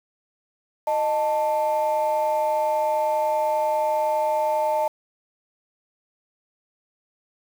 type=tone pair together; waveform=sine; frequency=615.7 / 885 Hz; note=D#5 / A5; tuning=-18 / +10 cents; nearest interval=tritone; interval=628 cents; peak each=-21 dBFS; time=0.87-4.88 s; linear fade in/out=5 ms; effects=tanh soft clip ceiling -15 dBFS + 7-bit